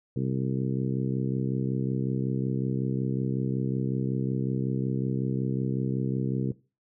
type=harmonic tone; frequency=65.41 Hz; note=C2; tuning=in tune; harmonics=2 / 3 / 4 / 5 / 6 / 7; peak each=-28 / -32 / -34 / -36 / -38 / -39 dBFS; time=0.16-6.52 s; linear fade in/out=5 ms; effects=noise-tail reverb RT60 0.3 s tail -19 dB re dry